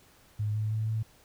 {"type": "tone with pitch steps", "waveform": "sine", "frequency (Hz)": [105.5, 107.6, 109.4, 110.5], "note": ["G#2", "A2", "A2", "A2"], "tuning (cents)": [28, -38, -9, 8], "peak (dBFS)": -27, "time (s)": [0.39, 1.03], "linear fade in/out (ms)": 10, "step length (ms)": 160, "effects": ["pink hiss -60 dBFS RMS until 1.24 s"]}